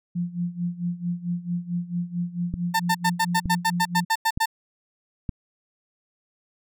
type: tone with tremolo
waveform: sine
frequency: 174.61 Hz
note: F3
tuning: in tune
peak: -22 dBFS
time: 0.15-4.05 s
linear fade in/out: 10 ms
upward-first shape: sine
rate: 4.5 Hz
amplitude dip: 85%
type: click train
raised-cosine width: 5 ms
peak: -15 dBFS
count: 4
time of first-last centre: 2.54-5.292 s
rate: 1.09 Hz
type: tone bursts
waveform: 30% pulse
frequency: 897 Hz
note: A5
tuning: 33 cents sharp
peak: -16 dBFS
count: 12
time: 2.74-4.458 s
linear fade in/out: 10 ms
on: 57 ms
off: 94 ms
effects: none